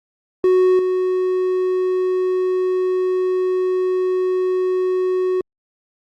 triangle tone with level steps, 369.2 Hz, F#4, 4 cents flat, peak -9 / -14 dBFS, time 0.44-5.41 s, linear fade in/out 2 ms, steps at 0.79 s, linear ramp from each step 2 ms, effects Opus 32 kbps

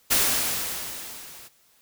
white noise with level ramp, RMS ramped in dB -19 to -46 dBFS, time 0.1-1.49 s, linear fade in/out 20 ms, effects white hiss -61 dBFS RMS until 1.81 s

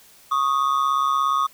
triangle ring-modulated tone, 1174.7 Hz, D6, in tune, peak -13 dBFS, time 0.31-1.47 s, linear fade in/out 10 ms, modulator 68.5 Hz, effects white hiss -51 dBFS RMS until 1.53 s

